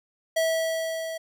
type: tone with level ramp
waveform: square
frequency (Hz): 650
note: E5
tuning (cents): -24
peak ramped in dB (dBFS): -21 to -32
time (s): 0.36-1.18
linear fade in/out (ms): 10
effects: none